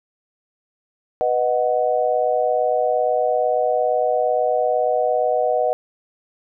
sine chord, B major, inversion none, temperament equal, 493.9 / 622.3 / 740 Hz, B4 / D#5 / F#5, 0 / 0 / 0 cents, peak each -21 / -20 / -21 dBFS, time 1.21-5.73 s, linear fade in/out 0 ms, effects none

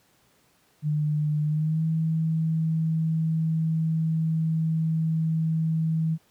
sine tone with pitch glide, 150.7 to 160.59 Hz, D3 to E3, +45 to -45 cents, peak -21 dBFS, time 0.82-6.18 s, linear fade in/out 50 ms, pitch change +110 cents, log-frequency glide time 1.45-1.83 s, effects pink hiss -63 dBFS RMS until 6.3 s + high-pass 100 Hz 12 dB/octave

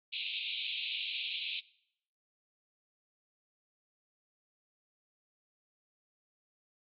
pink band-pass noise, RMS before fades -38 dBFS, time 0.12-1.61 s, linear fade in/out 20 ms, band 2400 to 4000 Hz, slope 96 dB/octave, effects noise-tail reverb RT60 0.7 s tail -21 dB re dry + AAC 32 kbps

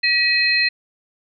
sine tone cluster, 1930 / 2532 / 4169 Hz, B6 / D#7 / C8, -40 / +30 / -7 cents, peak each -19 dBFS, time 0.03-0.69 s, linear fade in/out 10 ms, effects none

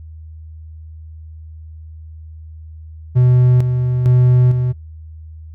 triangle tone with tremolo, 125 Hz, B2, 21 cents sharp, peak -6 dBFS, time 3.15-4.73 s, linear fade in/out 20 ms, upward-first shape square, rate 1.1 Hz, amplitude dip 50%, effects noise-tail reverb RT60 0.2 s tail -25 dB re dry + added 79 Hz sine -32 dBFS peak until 5.54 s

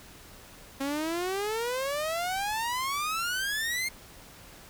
sawtooth exponential sweep, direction up, 268.8 to 2146 Hz, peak -25 dBFS, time 0.8-3.89 s, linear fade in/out 10 ms, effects pink hiss -50 dBFS RMS until 4.69 s

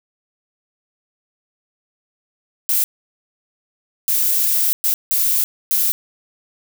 violet noise bursts at uneven times, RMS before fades -17 dBFS, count 5, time 2.69-2.84 / 4.08-4.73 / 4.84-4.94 / 5.11-5.44 / 5.71-5.92 s, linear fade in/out 0 ms, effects none

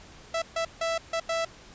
sawtooth tone bursts at uneven times, 661 Hz, E5, 5 cents sharp, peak -22 dBFS, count 5, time 0.34-0.42 / 0.56-0.65 / 0.81-0.98 / 1.13-1.2 / 1.29-1.45 s, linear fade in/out 5 ms, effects pink hiss -50 dBFS RMS until 1.74 s + resampled to 16000 Hz

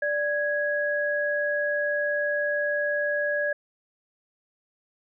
sine tone pair together, 587.3 / 1661.2 Hz, D5 / G#6, 0 / 0 cents, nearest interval octave + tritone, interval 1800 cents, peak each -26 dBFS, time 0.02-3.53 s, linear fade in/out 5 ms, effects none

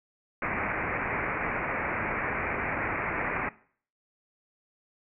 white low-pass noise, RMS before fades -31 dBFS, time 0.42-3.49 s, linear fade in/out 2 ms, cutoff 2400 Hz, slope 96 dB/octave, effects noise-tail reverb RT60 0.5 s tail -19 dB re dry

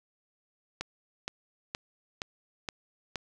click train, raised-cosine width 0.2 ms, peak -16 dBFS, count 6, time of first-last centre 0.81-3.157 s, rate 2.13 Hz, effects none

